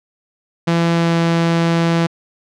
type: tone with pitch glide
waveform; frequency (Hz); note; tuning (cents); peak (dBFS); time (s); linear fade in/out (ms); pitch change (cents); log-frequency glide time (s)
sawtooth; 168.4 to 167.33; E3 to E3; +37 to +26; -9; 0.67-2.07; 10; -11; 0.93-1.17
effects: low-pass 5000 Hz 12 dB/octave